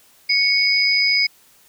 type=tone pair together; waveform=sine; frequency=2217 / 4977 Hz; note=C#7 / D#8; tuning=0 / 0 cents; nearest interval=octave + major second; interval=1400 cents; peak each=-17 dBFS; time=0.29-1.27 s; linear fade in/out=10 ms; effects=white hiss -53 dBFS RMS until 1.68 s